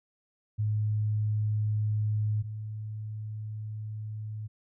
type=tone pair in turn; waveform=sine; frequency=106.5 / 107.49 Hz; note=G#2 / A2; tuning=+44 / -40 cents; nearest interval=unison; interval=16 cents; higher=second; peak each=-25 / -34 dBFS; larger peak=first; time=0.58-2.43 / 2.43-4.48 s; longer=second; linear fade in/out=20 ms; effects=none